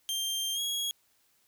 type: tone with pitch glide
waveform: sawtooth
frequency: 3173 to 3313 Hz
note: G7 to G#7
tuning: +20 to -5 cents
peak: -27 dBFS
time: 0.09-0.91 s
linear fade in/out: 0 ms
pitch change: +75 cents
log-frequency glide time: 0.54-0.6 s
effects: white hiss -69 dBFS RMS until 1.47 s